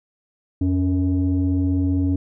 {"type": "tone pair together", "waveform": "sine", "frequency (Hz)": [87.5, 277.8], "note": ["F2", "C#4"], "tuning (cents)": [4, 4], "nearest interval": "octave + minor sixth", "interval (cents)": 2000, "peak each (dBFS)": -18, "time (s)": [0.61, 2.16], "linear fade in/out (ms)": 5, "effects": ["tanh soft clip ceiling -13 dBFS"]}